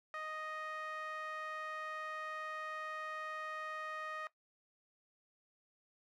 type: tone with band-pass filter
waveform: sawtooth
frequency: 622.3 Hz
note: D#5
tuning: in tune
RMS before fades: -44 dBFS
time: 0.14-4.27 s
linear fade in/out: 0 ms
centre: 1500 Hz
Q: 2.9
effects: noise-tail reverb RT60 0.1 s tail -17 dB re dry